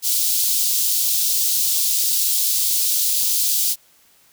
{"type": "high-pass noise", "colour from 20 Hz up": "white", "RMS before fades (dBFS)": -19, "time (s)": [0.02, 3.76], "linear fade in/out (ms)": 50, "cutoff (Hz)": 3700, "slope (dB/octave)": 24, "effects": ["white hiss -55 dBFS RMS until 4.32 s"]}